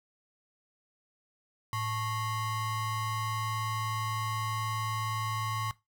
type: ring-modulated tone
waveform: square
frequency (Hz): 493.9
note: B4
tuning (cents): 0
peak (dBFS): -29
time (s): 1.73-5.71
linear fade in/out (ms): 0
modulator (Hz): 604
effects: noise-tail reverb RT60 0.2 s tail -18 dB re dry